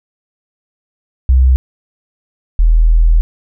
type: tone pair in turn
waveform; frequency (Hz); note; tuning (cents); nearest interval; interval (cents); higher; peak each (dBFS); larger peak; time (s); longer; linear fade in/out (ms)
sine; 64.1 / 40.47; C2 / E1; -35 / -31; minor sixth; 796; first; -5; neither; 1.29-1.56 / 2.59-3.21; second; 0
effects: none